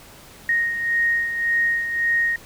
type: beating tone pair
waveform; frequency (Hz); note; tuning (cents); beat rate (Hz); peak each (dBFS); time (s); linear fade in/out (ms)
sine; 1864.7 / 1866.5; A#6 / A#6; 0 / +2; 1.8; -19 / -27; 0.49-2.36; 2
effects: pink hiss -45 dBFS RMS until 2.45 s